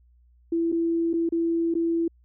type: tone with dropouts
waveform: sine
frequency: 333.7 Hz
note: E4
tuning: 21 cents sharp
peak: -21 dBFS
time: 0.52-2.08 s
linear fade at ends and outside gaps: 5 ms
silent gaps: 0.719-0.724 / 1.132-1.137 / 1.291-1.322 / 1.741-1.751 s
effects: added 60 Hz sine -55 dBFS peak until 2.24 s